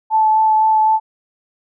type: tone with vibrato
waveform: sine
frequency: 872 Hz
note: A5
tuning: 16 cents flat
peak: -10 dBFS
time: 0.1-1 s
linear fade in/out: 50 ms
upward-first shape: sine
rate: 3.9 Hz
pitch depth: 11 cents each way
effects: none